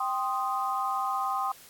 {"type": "chord", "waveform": "sine", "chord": "C minor", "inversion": "second", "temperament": "equal", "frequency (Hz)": [784, 1046.5, 1244.5], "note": ["G5", "C6", "Eb6"], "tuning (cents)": [0, 0, 0], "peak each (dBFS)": -31, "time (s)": [0, 1.52], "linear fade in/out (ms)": 5, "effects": ["white hiss -52 dBFS RMS until 1.69 s", "AAC 64 kbps"]}